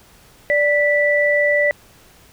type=tone pair together; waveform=sine; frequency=586.2 / 1970 Hz; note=D5 / B6; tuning=-3 / -5 cents; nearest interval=octave + major sixth; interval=2098 cents; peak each=-16 dBFS; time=0.5-1.71 s; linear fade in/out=0 ms; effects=pink hiss -49 dBFS RMS until 2.32 s